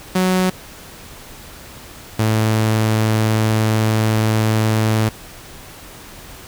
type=tone pair in turn; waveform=sawtooth; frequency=185 / 109.59 Hz; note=F#3 / A2; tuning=0 / -6 cents; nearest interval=major sixth; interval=906 cents; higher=first; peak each=-10 dBFS; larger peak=neither; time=0.15-0.5 / 2.19-5.09 s; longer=second; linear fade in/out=5 ms; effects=pink hiss -38 dBFS RMS until 6.47 s